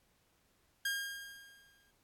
sawtooth tone with exponential decay, 1616 Hz, G#6, 48 cents flat, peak -28 dBFS, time 0.85-1.91 s, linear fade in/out 5 ms, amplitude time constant 230 ms, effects pink hiss -73 dBFS RMS until 2.03 s + AAC 64 kbps

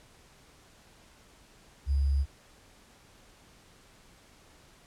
sine tone with sample-and-hold, 69.3 Hz, C#2, in tune, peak -23 dBFS, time 1.86-2.26 s, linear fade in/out 50 ms, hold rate 4900 Hz, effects pink hiss -58 dBFS RMS until 4.86 s + low-pass 10000 Hz 12 dB/octave

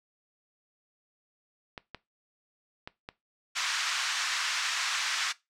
clicks, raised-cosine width 0.3 ms, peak -23 dBFS, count 4, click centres 1.778 / 1.947 / 2.875 / 3.089 s
pink band-pass noise, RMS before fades -31 dBFS, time 3.55-5.33 s, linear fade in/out 20 ms, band 1200 to 6800 Hz, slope 24 dB/octave
effects noise-tail reverb RT60 0.2 s tail -19 dB re dry

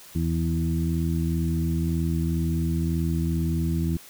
harmonic tone with a mistuned harmonic, 82 Hz, E2, 9 cents flat, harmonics 1 / 2 / 3 / 4, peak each -26 / -25 / -32 / -32 dBFS, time 0.15-3.97 s, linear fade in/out 5 ms, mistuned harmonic 1, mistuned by -22 cents, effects white hiss -47 dBFS RMS until 4.09 s

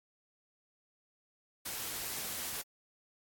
white noise, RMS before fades -39 dBFS, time 1.65-2.62 s, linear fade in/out 10 ms, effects AAC 64 kbps

